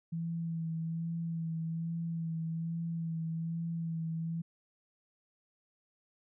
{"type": "tone with vibrato", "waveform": "sine", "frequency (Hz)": 164.81, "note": "E3", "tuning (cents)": 0, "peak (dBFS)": -33, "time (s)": [0.12, 4.42], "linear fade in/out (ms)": 10, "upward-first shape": "sine", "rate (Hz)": 1.2, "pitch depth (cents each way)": 24, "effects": []}